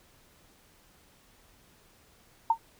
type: tone with exponential decay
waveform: sine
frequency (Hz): 910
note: A#5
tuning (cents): -42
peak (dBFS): -16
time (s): 2.5-2.58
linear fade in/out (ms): 5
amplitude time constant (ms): 17
effects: pink hiss -61 dBFS RMS until 2.79 s